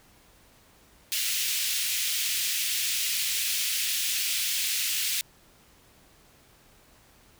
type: high-pass noise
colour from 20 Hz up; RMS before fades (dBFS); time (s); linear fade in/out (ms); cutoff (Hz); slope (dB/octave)
pink; -28; 1.12-5.21; 0; 2400; 24
effects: pink hiss -58 dBFS RMS until 7.39 s